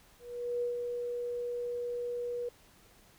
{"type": "tone with ADSR envelope", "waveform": "sine", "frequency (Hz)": 483.1, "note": "B4", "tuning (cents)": -38, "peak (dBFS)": -29, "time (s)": [0.19, 2.49], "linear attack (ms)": 430, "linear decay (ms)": 130, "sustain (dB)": -4, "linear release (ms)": 5, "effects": ["pink hiss -61 dBFS RMS until 3.18 s"]}